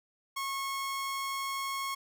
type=tone; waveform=sawtooth; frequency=1092 Hz; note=C#6; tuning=26 cents flat; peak=-29 dBFS; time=0.36-1.95 s; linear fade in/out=10 ms; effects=none